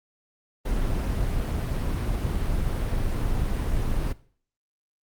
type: noise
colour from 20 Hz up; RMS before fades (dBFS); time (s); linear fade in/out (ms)
brown; -25; 0.65-4.13; 10
effects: noise-tail reverb RT60 0.5 s tail -19 dB re dry + Opus 32 kbps